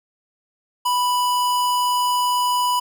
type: tone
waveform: square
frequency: 987.8 Hz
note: B5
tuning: in tune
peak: -18 dBFS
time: 0.85-2.8 s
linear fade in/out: 10 ms
effects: none